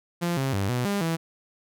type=tone with pitch steps; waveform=sawtooth; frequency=172.7 / 134.7 / 98.3 / 123.7 / 201.6 / 164.4 Hz; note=F3 / C#3 / G2 / B2 / G3 / E3; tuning=-19 / -49 / +5 / +3 / +49 / -4 cents; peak=-20 dBFS; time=0.21-1.17 s; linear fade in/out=20 ms; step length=160 ms; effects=none